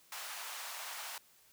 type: high-pass noise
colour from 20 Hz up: pink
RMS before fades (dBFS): -44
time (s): 0.12-1.18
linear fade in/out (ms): 2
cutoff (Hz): 780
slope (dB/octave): 24
effects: white hiss -65 dBFS RMS until 1.52 s